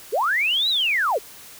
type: linear two-way sweep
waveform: sine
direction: up then down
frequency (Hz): 349.2 to 4018 to 349.2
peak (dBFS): -18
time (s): 0.12-1.19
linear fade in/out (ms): 20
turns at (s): 0.69
effects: white hiss -43 dBFS RMS until 1.59 s